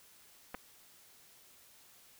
clicks, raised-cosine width 0.5 ms, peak -27 dBFS, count 2, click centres 0.544 / 0.548 s, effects white hiss -61 dBFS RMS until 2.19 s

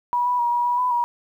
sine tone with pitch steps, 971 / 984 / 954 / 963 / 971 / 998 / 958 Hz, B5 / B5 / A#5 / B5 / B5 / B5 / A#5, -30 / -7 / +40 / -44 / -30 / +18 / +47 cents, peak -18 dBFS, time 0.13-1.04 s, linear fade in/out 0 ms, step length 130 ms, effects 9-bit

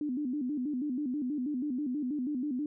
sine tone with vibrato, 272.7 Hz, C#4, 28 cents flat, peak -30 dBFS, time 0.01-2.66 s, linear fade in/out 2 ms, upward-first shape square, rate 6.2 Hz, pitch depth 150 cents each way, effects none

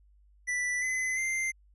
square tone with pitch steps, 1975.5 / 2031 / 2088 Hz, B6 / B6 / C7, 0 / +48 / -4 cents, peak -29 dBFS, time 0.47-1.52 s, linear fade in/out 20 ms, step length 350 ms, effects added 50 Hz sine -58 dBFS peak until 1.74 s + resampled to 24000 Hz

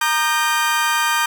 30% pulse chord, Eb major, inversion second, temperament equal with one note detuned, 932.3 / 1214 / 1568 Hz, Bb5 / Eb6 / G6, 0 / -43 / 0 cents, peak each -18 dBFS, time 0.01-1.26 s, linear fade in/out 5 ms, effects none

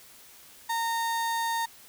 35% pulse tone, 920 Hz, A#5, 23 cents flat, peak -25 dBFS, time 0.69-1.66 s, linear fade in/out 10 ms, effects white hiss -52 dBFS RMS until 1.88 s

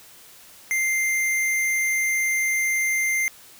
square tone, 2094 Hz, C7, 1 cent sharp, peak -21 dBFS, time 0.71-3.28 s, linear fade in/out 0 ms, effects white hiss -48 dBFS RMS until 3.59 s

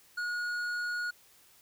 triangle tone with tanh clipping, 1446 Hz, F#6, 40 cents flat, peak -33 dBFS, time 0.17-1.11 s, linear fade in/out 10 ms, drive 13 dB, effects white hiss -61 dBFS RMS until 1.61 s

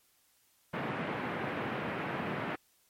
pink band-pass noise, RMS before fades -36 dBFS, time 0.73-2.56 s, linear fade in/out 10 ms, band 130 to 2400 Hz, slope 24 dB/octave, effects white hiss -69 dBFS RMS until 2.89 s + MP3 64 kbps

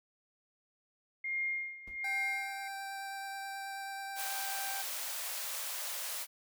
sine tone with tremolo, 2125 Hz, C7, 26 cents sharp, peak -31 dBFS, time 1.24-2.68 s, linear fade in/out 5 ms, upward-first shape sine, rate 1.3 Hz, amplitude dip 85%
brown noise with exponential decay, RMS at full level -48 dBFS, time 1.87-2.03 s, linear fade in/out 5 ms, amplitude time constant 34 ms
25% pulse tone with vibrato, 784 Hz, G5, in tune, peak -36 dBFS, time 2.04-4.82 s, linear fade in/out 5 ms, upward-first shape triangle, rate 9.3 Hz, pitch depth 8 cents each way
white high-pass noise, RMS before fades -39 dBFS, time 4.15-6.27 s, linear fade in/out 50 ms, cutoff 510 Hz, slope 48 dB/octave
effects none

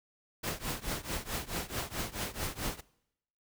pink noise with tremolo, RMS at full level -33 dBFS, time 0.43-2.81 s, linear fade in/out 10 ms, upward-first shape triangle, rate 4.6 Hz, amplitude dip 95%, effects noise-tail reverb RT60 0.8 s tail -23 dB re dry

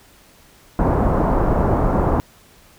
pink low-pass noise, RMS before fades -17 dBFS, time 0.79-2.2 s, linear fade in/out 0 ms, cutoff 1100 Hz, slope 24 dB/octave, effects pink hiss -50 dBFS RMS until 2.78 s

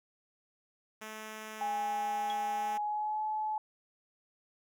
5% pulse tone, 217.1 Hz, A3, 23 cents flat, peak -31 dBFS, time 1.01-2.78 s, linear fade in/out 10 ms
sine tone with pitch glide, 821 to 859.3 Hz, G#5 to A5, -20 to -41 cents, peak -31 dBFS, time 1.61-3.58 s, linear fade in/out 2 ms, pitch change +79 cents, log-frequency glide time 2.53-3.23 s
sine tone with exponential decay, 3322 Hz, G#7, in tune, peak -36 dBFS, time 2.3-2.39 s, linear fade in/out 0 ms, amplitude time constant 19 ms
effects none

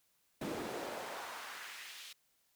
brown noise with high-pass filter sweep, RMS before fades -44 dBFS, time 0.41-2.13 s, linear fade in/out 5 ms, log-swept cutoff 250 to 3500 Hz, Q 1.3, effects white hiss -75 dBFS RMS until 2.55 s

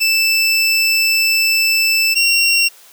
25% pulse tone pair in turn, 2645 / 2743 Hz, E7 / F7, +5 / -32 cents, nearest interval minor second, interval 63 cents, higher second, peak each -8 / -7 dBFS, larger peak second, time 0-2.15 / 2.15-2.69 s, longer first, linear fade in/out 20 ms, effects white hiss -44 dBFS RMS until 2.92 s + high-pass 400 Hz 12 dB/octave

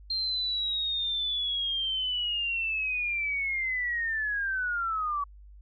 sine linear sweep, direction down, 4186 to 1128 Hz, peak -27 dBFS, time 0.1-5.24 s, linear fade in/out 5 ms, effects added 50 Hz sine -47 dBFS peak until 5.61 s

